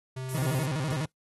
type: tone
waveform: square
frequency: 130 Hz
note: C3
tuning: 11 cents flat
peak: -34 dBFS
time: 0.16-0.64 s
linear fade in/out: 10 ms
type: noise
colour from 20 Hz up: violet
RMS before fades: -38 dBFS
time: 0.29-0.66 s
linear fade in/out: 0 ms
type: tone with vibrato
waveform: 40% pulse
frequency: 143.1 Hz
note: D3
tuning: 45 cents flat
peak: -27 dBFS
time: 0.34-1.06 s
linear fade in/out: 10 ms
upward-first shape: square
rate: 12 Hz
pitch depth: 170 cents each way
type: noise with exponential decay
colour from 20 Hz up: white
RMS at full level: -41 dBFS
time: 0.9-1.12 s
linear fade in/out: 5 ms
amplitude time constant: 46 ms
effects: noise-tail reverb RT60 0.1 s tail -23 dB re dry + AAC 32 kbps